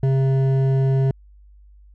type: tone with hard clipping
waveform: triangle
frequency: 134.1 Hz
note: C3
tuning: 43 cents sharp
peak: -17 dBFS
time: 0.03-1.11 s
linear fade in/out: 2 ms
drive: 13 dB
effects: added 50 Hz sine -45 dBFS peak until 1.94 s